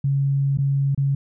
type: tone with dropouts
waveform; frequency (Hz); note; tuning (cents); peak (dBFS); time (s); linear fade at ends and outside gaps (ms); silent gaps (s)
sine; 138.59; C#3; 0; -17; 0.04-1.15; 5; 0.574-0.585 / 0.948-0.976
effects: none